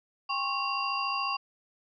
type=tone cluster; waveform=sine; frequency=801 / 1048 / 1102 / 2766 / 4767 Hz; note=G5 / C6 / C#6 / F7 / D8; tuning=+37 / +2 / -11 / -17 / +25 cents; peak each=-37 / -40 / -31 / -34 / -36 dBFS; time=0.29-1.37 s; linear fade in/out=10 ms; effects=none